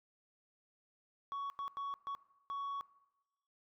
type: tone bursts at uneven times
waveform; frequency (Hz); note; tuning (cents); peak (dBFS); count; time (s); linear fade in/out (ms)
sine; 1118; C#6; +14; -35; 5; 1.32-1.5 / 1.59-1.68 / 1.77-1.94 / 2.07-2.15 / 2.5-2.81; 0
effects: noise-tail reverb RT60 1.0 s tail -20 dB re dry + tanh soft clip ceiling -37 dBFS